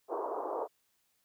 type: band-pass noise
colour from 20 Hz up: pink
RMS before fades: -36 dBFS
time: 0.08-0.68 s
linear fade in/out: 50 ms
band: 350 to 1100 Hz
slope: 48 dB/octave
effects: white hiss -75 dBFS RMS until 1.24 s

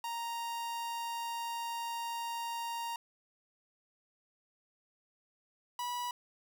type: tone pair in turn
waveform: 45% pulse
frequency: 932.3 / 977 Hz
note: A#5 / B5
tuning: 0 / -19 cents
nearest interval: minor second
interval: 81 cents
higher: second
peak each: -36 / -35 dBFS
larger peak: second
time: 0.04-2.96 / 5.79-6.11 s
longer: first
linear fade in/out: 2 ms
effects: none

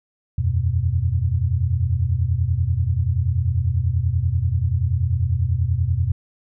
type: chord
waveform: sine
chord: E suspended second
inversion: none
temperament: just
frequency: 82.41 / 92.71 / 123.61 Hz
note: E2 / F#2 / B2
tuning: 0 / +4 / +2 cents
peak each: -22 / -21 / -22 dBFS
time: 0.38-6.12 s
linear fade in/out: 5 ms
effects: none

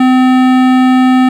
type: tone with hard clipping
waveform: sine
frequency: 256.3 Hz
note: C4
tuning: 36 cents flat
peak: -7 dBFS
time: 0-1.29 s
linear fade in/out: 5 ms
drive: 17 dB
effects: none

